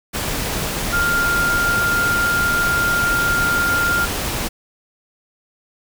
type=tone in noise; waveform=sine; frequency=1400 Hz; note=F6; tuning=4 cents sharp; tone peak=-16 dBFS; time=0.92-4.06 s; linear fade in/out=20 ms; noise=pink; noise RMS=-23 dBFS; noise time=0.13-4.49 s; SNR=+4 dB; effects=none